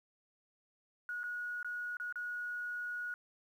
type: tone with dropouts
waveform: sine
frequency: 1454 Hz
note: F#6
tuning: 31 cents flat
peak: -37 dBFS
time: 1.09-3.14 s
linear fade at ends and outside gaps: 1 ms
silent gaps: 1.233-1.239 / 1.629-1.646 / 1.969-1.999 / 2.125-2.157 s
effects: 11-bit